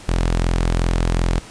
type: tone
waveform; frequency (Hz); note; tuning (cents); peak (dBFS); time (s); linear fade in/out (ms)
sawtooth; 42.68; F1; -39; -12; 0.08-1.4; 10
effects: pink hiss -40 dBFS RMS until 1.5 s + resampled to 22050 Hz